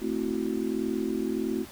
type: chord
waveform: sine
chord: F# half-diminished seventh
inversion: first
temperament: equal with one note detuned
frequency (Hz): 220 / 261.6 / 329.6 / 371.1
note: A3 / C4 / E4 / F#4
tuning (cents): 0 / 0 / 0 / +5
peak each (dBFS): -32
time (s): 0-1.66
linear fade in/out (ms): 50
effects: pink hiss -47 dBFS RMS until 1.71 s